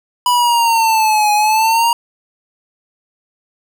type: exponential two-way sweep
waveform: square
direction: down then up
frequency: 987.8 to 833 to 946 Hz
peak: -11 dBFS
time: 0.26-1.93 s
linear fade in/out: 2 ms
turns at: 1.33 s
effects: none